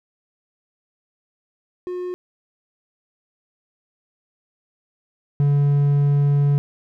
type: tone pair in turn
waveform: triangle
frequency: 360.5 / 143.06 Hz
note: F#4 / D3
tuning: -45 / -45 cents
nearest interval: octave + major third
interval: 1600 cents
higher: first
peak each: -23 / -12 dBFS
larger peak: second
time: 1.87-2.14 / 5.4-6.58 s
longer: second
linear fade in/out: 0 ms
effects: none